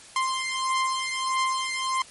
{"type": "beating tone pair", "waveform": "sawtooth", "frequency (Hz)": [1046.5, 1048.1], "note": ["C6", "C6"], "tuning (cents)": [0, 3], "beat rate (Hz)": 1.6, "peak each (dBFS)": [-23, -24], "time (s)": [0.16, 2.02], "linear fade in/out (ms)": 2, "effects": ["white hiss -47 dBFS RMS until 2.1 s", "MP3 48 kbps"]}